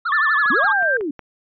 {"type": "tone with vibrato", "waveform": "triangle", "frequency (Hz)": 1244.5, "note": "D#6", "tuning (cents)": 0, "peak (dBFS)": -17, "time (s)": [0.05, 0.73], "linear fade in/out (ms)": 10, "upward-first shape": "triangle", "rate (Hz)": 12, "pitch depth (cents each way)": 280}
{"type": "tone with pitch glide", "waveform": "sine", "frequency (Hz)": [1760, 1577.1], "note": ["A6", "G6"], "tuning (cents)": [0, 10], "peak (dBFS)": -16, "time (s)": [0.12, 0.97], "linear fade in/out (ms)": 2, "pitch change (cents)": -190, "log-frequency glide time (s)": [0.3, 0.78]}
{"type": "click train", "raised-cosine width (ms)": 0.5, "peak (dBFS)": -21, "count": 5, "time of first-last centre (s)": [0.46, 1.193], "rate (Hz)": 5.46}
{"type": "linear two-way sweep", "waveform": "sine", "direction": "up then down", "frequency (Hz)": [200, 903, 264.9], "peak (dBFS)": -21, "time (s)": [0.5, 1.11], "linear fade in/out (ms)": 5, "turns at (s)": 0.69}
{"effects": ["resampled to 11025 Hz"]}